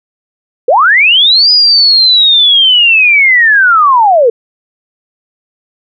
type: linear two-way sweep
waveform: sine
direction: up then down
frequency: 440 to 4978 to 440 Hz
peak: -3 dBFS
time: 0.68-4.3 s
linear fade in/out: 5 ms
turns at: 1.51 s
effects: none